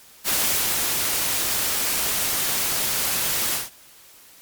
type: noise with ADSR envelope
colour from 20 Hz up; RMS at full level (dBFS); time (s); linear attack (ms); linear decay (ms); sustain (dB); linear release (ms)
white; -21; 0.24-3.7; 47; 610; -2; 170
effects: white hiss -49 dBFS RMS until 4.41 s + MP3 96 kbps